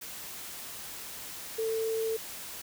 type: tone in noise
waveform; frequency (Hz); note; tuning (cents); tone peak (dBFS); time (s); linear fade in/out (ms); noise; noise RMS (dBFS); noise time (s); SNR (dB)
sine; 446.3; A4; +25; -28; 1.58-2.17; 10; white; -42; 0.01-2.62; +11
effects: none

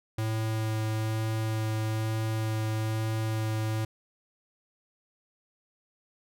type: tone with vibrato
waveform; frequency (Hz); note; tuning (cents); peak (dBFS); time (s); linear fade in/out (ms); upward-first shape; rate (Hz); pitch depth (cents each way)
square; 110; A2; 0; -28; 0.18-3.85; 5; sine; 1.1; 9
effects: none

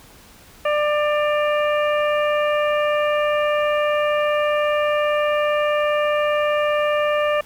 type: harmonic tone with a mistuned harmonic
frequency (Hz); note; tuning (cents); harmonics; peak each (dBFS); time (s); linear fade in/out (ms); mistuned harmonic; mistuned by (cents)
595; D5; +22; 1 / 2 / 3 / 4 / 5; -18 / -24 / -28 / -30 / -32; 0.65-7.41; 5; 5; -97
effects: pink hiss -47 dBFS RMS until 7.45 s

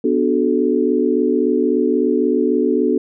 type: chord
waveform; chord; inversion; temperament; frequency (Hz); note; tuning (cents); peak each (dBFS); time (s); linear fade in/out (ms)
sine; B minor seventh; none; equal with one note detuned; 246.9 / 293.7 / 370 / 433.7; B3 / D4 / F#4 / A4; 0 / 0 / 0 / -25; -19; 0.04-2.98; 5
effects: none

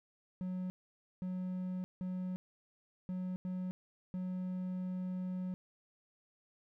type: tone bursts at uneven times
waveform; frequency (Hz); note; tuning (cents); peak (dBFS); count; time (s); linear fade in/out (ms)
triangle; 183.6; F#3; -13; -34; 6; 0.41-0.7 / 1.22-1.84 / 2.01-2.36 / 3.09-3.36 / 3.45-3.71 / 4.14-5.54; 0
effects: none

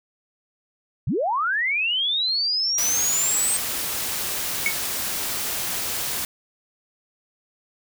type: linear sweep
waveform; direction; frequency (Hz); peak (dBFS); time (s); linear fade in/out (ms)
sine; up; 85.6 to 8372; -20; 1.07-3.57; 5
type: noise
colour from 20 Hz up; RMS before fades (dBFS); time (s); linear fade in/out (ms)
white; -27; 2.78-6.25; 2
type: tone with exponential decay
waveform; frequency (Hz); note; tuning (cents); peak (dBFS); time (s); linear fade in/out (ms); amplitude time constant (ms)
triangle; 2217; C#7; 0; -14; 4.66-4.78; 2; 26
effects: none

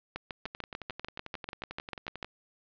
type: two click trains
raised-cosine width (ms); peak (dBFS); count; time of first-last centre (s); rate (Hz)
0.3; -24 / -20; 21 / 15; 0.46-2.246 / 0.16-2.228; 11.2 / 6.77
effects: resampled to 11025 Hz + 8-bit

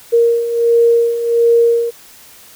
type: beating tone pair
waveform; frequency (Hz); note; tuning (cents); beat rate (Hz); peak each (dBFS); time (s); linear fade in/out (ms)
sine; 466.2 / 467.6; A#4 / A#4; 0 / +5; 1.4; -16 / -10; 0.12-1.91; 20
effects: white hiss -41 dBFS RMS until 2.55 s

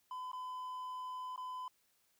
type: tone with dropouts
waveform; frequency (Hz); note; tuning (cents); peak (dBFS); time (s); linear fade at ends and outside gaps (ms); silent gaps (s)
triangle; 1011; B5; +40; -39; 0.11-1.68; 2; 0.317-0.331 / 1.361-1.377
effects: white hiss -75 dBFS RMS until 2.19 s

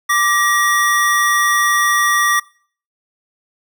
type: tone pair together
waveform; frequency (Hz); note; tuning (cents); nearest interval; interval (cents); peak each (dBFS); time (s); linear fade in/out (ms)
square; 1175 / 1898.6; D6 / A#6; +1 / +31; minor sixth; 830; -16; 0.09-2.4; 10
effects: noise-tail reverb RT60 0.5 s tail -23 dB re dry

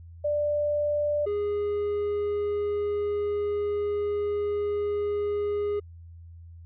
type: tone pair in turn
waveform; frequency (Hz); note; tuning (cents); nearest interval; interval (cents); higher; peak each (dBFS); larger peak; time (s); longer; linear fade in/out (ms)
sine / triangle; 590 / 412; D5 / G#4; +8 / -14; tritone; 622; first; -23; neither; 0.24-1.26 / 1.26-5.8; second; 10
effects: added 84 Hz sine -43 dBFS peak until 6.65 s + resampled to 8000 Hz

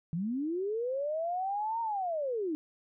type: linear two-way sweep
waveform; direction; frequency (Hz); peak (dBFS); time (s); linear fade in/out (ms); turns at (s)
sine; up then down; 155 to 932.3 to 293.2; -30; 0.13-2.55; 0; 1.81
effects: none

